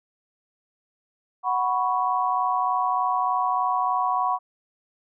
sine chord, F# suspended fourth, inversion none, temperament just, 740 / 986.7 / 1110 Hz, F#5 / B5 / C#6, 0 / -2 / +2 cents, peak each -25 dBFS, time 1.43-4.39 s, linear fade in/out 50 ms, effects none

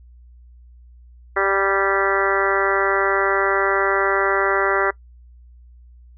harmonic tone with a mistuned harmonic, 196 Hz, G3, in tune, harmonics 2 / 3 / 4 / 5 / 6 / 7 / 8 / 9 / 10, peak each -22 / -25 / -27 / -28 / -25 / -23 / -27 / -27 / -25 dBFS, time 1.36-4.91 s, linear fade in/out 10 ms, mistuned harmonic 9, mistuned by -24 cents, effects noise-tail reverb RT60 0.1 s tail -21 dB re dry + added 60 Hz sine -43 dBFS peak until 6.17 s

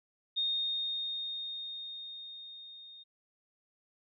sine tone with level ramp, 3690 Hz, A#7, 18 cents flat, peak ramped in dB -28 to -49 dBFS, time 0.36-3.04 s, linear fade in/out 20 ms, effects none

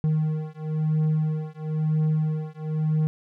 triangle beating tone pair, 154.9 / 155.9 Hz, D#3 / D#3, -7 / +4 cents, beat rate 1 Hz, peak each -23 / -23 dBFS, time 0.04-3.07 s, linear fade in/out 0 ms, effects none

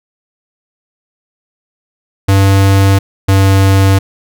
square tone pair in turn, 97.7 / 97.03 Hz, G2 / G2, -5 / -17 cents, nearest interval unison, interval 12 cents, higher first, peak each -6 dBFS, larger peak neither, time 2.28-2.99 / 3.28-3.99 s, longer neither, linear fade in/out 10 ms, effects none

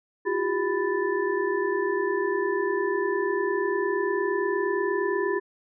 sine tone cluster, 332.1 / 360.6 / 400.5 / 995 / 1758 Hz, E4 / F#4 / G4 / B5 / A6, +13 / -45 / +37 / +13 / -2 cents, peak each -35 / -28 / -26 / -32 / -32 dBFS, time 0.25-5.4 s, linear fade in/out 20 ms, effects none

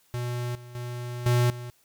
square tone with level steps, 121.8 Hz, B2, 24 cents flat, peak -29 / -43 / -33 / -20 / -36 dBFS, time 0.14-1.7 s, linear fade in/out 0 ms, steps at 0.55 / 0.75 / 1.26 / 1.5 s, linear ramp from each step 2 ms, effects white hiss -64 dBFS RMS until 1.84 s

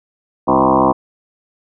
sine tone with frequency modulation, 641 Hz, E5, 49 cents flat, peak -9 dBFS, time 0.47-0.93 s, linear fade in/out 20 ms, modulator 65.8 Hz, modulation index 6.7, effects none

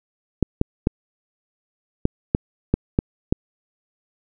clicks, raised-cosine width 3 ms, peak -3 dBFS, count 8, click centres 0.427 / 0.614 / 0.871 / 2.054 / 2.349 / 2.74 / 2.989 / 3.325 s, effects none

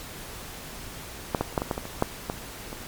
clicks, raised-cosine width 1 ms, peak -8 / -9 / -25 / -8 / -13 / -11 / -16 / -21 / -6 / -13 / -22 dBFS, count 11, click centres 1.348 / 1.41 / 1.526 / 1.578 / 1.619 / 1.712 / 1.779 / 1.854 / 2.024 / 2.299 / 2.729 s, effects pink hiss -40 dBFS RMS until 2.87 s + MP3 96 kbps

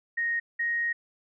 sine tone pair in turn, 1864.7 / 1873 Hz, A#6 / A#6, 0 / +8 cents, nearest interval unison, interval 8 cents, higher second, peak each -25 dBFS, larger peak neither, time 0.17-0.4 / 0.59-0.93 s, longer second, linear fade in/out 10 ms, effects none

